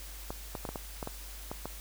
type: clicks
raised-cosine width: 1 ms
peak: -22 dBFS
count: 9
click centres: 0.305 / 0.552 / 0.652 / 0.69 / 0.758 / 1.028 / 1.074 / 1.515 / 1.656 s
effects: added 50 Hz sine -44 dBFS peak until 1.8 s + white hiss -48 dBFS RMS until 1.8 s